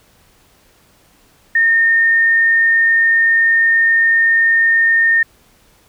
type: tone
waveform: sine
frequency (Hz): 1827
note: A#6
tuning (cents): -35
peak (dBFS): -9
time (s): 1.55-5.23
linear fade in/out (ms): 5
effects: pink hiss -52 dBFS RMS until 5.88 s